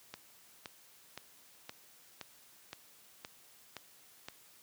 click train, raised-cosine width 0.2 ms, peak -25 dBFS, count 9, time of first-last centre 0.14-4.285 s, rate 1.93 Hz, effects white hiss -61 dBFS RMS until 4.62 s + high-pass 80 Hz 12 dB/octave

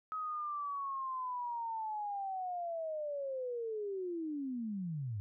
sine linear sweep, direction down, 1275 to 96.4 Hz, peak -36 dBFS, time 0.12-5.2 s, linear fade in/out 0 ms, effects none

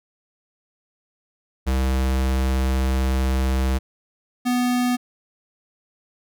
square tone pair in turn, 65.41 / 247 Hz, C2 / B3, 0 / 0 cents, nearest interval octave + major seventh, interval 2300 cents, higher second, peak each -19 dBFS, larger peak neither, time 1.66-3.79 / 4.45-4.97 s, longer first, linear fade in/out 20 ms, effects none

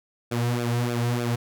sawtooth tone with flanger, 120 Hz, B2, 49 cents flat, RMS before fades -25 dBFS, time 0.31-1.36 s, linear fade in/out 10 ms, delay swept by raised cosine 0.98 to 3.58 ms, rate 3.3 Hz, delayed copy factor -0.75, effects none

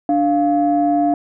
sine tone pair together, 293.5 / 698 Hz, D4 / F5, -1 / -1 cents, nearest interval octave + minor third, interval 1500 cents, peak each -15 dBFS, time 0.09-1.14 s, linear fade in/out 2 ms, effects tanh soft clip ceiling -6 dBFS

